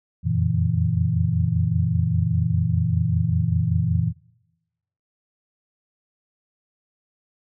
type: tone cluster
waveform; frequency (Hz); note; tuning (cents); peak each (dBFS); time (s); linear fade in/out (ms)
sine; 85.8 / 90.9 / 116.4 / 141.9 / 163.4; F2 / F#2 / A#2 / C#3 / E3; -30 / -30 / -2 / +41 / -15; -28 / -24 / -23 / -30 / -23; 0.23-4.13; 50
effects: noise-tail reverb RT60 1.0 s tail -23 dB re dry